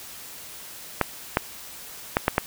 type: clicks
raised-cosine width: 0.5 ms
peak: -3 dBFS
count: 5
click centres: 1.013 / 1.371 / 2.169 / 2.281 / 2.381 s
effects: white hiss -41 dBFS RMS until 2.46 s